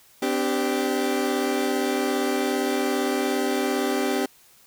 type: chord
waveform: 30% pulse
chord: C suspended second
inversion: none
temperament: equal with one note detuned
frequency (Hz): 256.2 / 293.7 / 392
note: C4 / D4 / G4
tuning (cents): -36 / 0 / 0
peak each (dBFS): -24 / -25 / -23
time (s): 0.22-4.26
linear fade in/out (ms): 5
effects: white hiss -55 dBFS RMS until 4.66 s